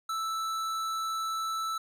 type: tone with tanh clipping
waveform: sine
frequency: 1318.5 Hz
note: E6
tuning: in tune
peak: -32 dBFS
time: 0.09-1.78 s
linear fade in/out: 5 ms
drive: 17 dB
effects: none